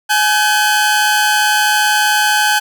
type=tone pair together; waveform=sawtooth; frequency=842 / 1531.8 Hz; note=G#5 / G6; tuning=+24 / -40 cents; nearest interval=minor seventh; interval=1036 cents; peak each=-10 dBFS; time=0.09-2.6 s; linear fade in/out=20 ms; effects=none